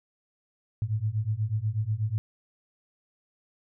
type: beating tone pair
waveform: sine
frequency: 103.83 / 112.03 Hz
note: G#2 / A2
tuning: 0 / +32 cents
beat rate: 8.2 Hz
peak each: -29 / -28 dBFS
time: 0.82-2.18 s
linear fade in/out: 0 ms
effects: none